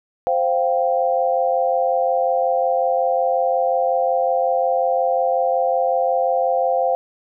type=chord; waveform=sine; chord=C suspended fourth; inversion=none; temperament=equal; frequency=523.3 / 698.5 / 784 Hz; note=C5 / F5 / G5; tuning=0 / 0 / 0 cents; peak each=-19 / -20 / -22 dBFS; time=0.27-6.95 s; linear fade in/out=0 ms; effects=none